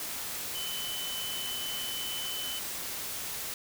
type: tone in noise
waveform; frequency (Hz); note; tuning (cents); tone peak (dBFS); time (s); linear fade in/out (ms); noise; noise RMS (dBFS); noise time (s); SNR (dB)
sine; 3027; F#7; +39; -36; 0.55-2.59; 2; white; -37; 0-3.54; -2
effects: none